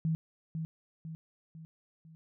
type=tone with echo; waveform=sine; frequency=160.9 Hz; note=E3; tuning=42 cents flat; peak=-27 dBFS; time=0.05-0.15 s; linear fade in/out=0 ms; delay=500 ms; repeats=4; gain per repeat=-6 dB; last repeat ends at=2.15 s; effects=none